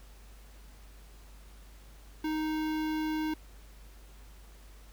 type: tone with notch filter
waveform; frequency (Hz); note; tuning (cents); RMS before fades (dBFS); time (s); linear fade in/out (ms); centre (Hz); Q
square; 311.1; D#4; 0; -32; 2.24-3.34; 5; 8300; 0.56
effects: added 50 Hz sine -50 dBFS peak until 4.92 s + pink hiss -59 dBFS RMS until 4.92 s